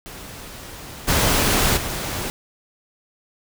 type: noise with level steps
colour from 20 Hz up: pink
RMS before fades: -37 / -18 / -27 dBFS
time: 0.06-2.3 s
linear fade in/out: 0 ms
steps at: 1.07 / 1.76 s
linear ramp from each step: 20 ms
effects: none